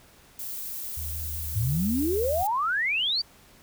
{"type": "noise", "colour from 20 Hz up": "violet", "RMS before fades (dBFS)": -35, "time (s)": [0.39, 2.47], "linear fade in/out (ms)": 2}
{"type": "tone with vibrato", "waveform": "sine", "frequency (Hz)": 77, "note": "D#2", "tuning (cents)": -17, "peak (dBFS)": -33, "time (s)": [0.97, 2.43], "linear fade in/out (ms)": 0, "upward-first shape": "sine", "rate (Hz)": 5.4, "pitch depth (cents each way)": 33}
{"type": "exponential sweep", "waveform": "sine", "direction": "up", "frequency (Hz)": [98.3, 4771], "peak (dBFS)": -23, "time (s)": [1.55, 3.22], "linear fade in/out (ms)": 10}
{"effects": ["pink hiss -55 dBFS RMS until 3.62 s"]}